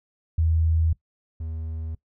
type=tone pair in turn; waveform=sine / triangle; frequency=81 / 80.16 Hz; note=E2 / E2; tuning=-30 / -48 cents; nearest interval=unison; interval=18 cents; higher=first; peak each=-18 / -27 dBFS; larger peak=first; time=0.38-0.93 / 1.4-1.95 s; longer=neither; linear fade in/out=5 ms; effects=noise-tail reverb RT60 0.1 s tail -20 dB re dry